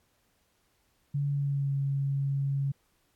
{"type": "tone with pitch glide", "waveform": "sine", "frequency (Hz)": [142.3, 138.57], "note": ["C#3", "C#3"], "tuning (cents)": [46, 0], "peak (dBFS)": -26, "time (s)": [1.14, 2.72], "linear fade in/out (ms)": 10, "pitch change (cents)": -46, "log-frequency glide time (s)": [1.29, 1.74], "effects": ["pink hiss -71 dBFS RMS until 3.15 s", "AAC 64 kbps"]}